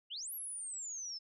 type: exponential two-way sweep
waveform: sine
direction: up then down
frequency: 2726 to 11840 to 5170 Hz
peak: -40 dBFS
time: 0.1-1.19 s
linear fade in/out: 20 ms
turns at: 0.33 s
effects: none